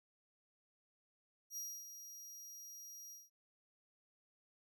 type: tone with ADSR envelope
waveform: sawtooth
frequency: 5720 Hz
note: F8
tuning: 41 cents sharp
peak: -39 dBFS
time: 1.5-3.3 s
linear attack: 70 ms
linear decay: 270 ms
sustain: -9 dB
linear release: 180 ms
effects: none